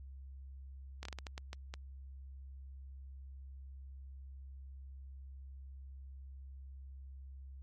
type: slowing click train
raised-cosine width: 0.2 ms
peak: -26 dBFS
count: 9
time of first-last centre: 1.03-1.739 s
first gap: 23 ms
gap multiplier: 1.37
effects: added 67 Hz sine -47 dBFS peak until 7.62 s + MP3 64 kbps